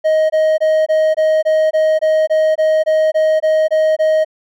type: tone bursts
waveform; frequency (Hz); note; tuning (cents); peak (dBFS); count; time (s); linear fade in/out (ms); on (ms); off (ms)
triangle; 627; D#5; +13; -8; 15; 0.04-4.248; 20; 260; 22
effects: none